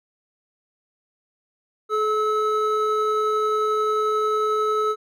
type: tone pair together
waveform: triangle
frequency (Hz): 428.5 / 1296.7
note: A4 / E6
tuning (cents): -46 / -29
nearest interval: octave + perfect fifth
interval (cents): 1917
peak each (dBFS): -20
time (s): 1.89-4.96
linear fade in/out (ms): 50
effects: none